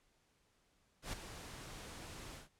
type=noise with ADSR envelope; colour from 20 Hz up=pink; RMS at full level=-40 dBFS; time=1.02-2.49 s; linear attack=110 ms; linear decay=8 ms; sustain=-10 dB; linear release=140 ms; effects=pink hiss -75 dBFS RMS until 2.59 s + low-pass 10000 Hz 12 dB/octave